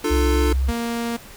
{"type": "chord", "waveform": "square", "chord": "D minor", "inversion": "none", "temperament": "equal with one note detuned", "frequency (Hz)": [301.1, 349.2, 440], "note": ["D4", "F4", "A4"], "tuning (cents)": [43, 0, 0], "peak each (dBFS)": [-24, -26, -24], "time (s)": [0.04, 0.53], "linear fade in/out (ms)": 5}
{"type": "tone with vibrato", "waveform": "sine", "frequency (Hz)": 65.7, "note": "C2", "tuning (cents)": 8, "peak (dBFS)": -17, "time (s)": [0.1, 0.72], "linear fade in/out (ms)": 20, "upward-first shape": "triangle", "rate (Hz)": 4.1, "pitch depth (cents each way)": 31}
{"type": "tone", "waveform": "sawtooth", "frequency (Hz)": 233.9, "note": "A#3", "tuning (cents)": 6, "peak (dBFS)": -19, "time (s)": [0.68, 1.17], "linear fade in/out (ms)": 10}
{"effects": ["pink hiss -42 dBFS RMS until 1.36 s"]}